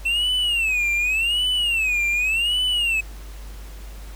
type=tone with vibrato; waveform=triangle; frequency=2671 Hz; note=E7; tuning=22 cents sharp; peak=-17 dBFS; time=0.05-3.01 s; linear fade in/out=10 ms; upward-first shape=sine; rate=0.87 Hz; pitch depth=200 cents each way; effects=added 50 Hz sine -34 dBFS peak until 4.15 s + pink hiss -46 dBFS RMS until 4.15 s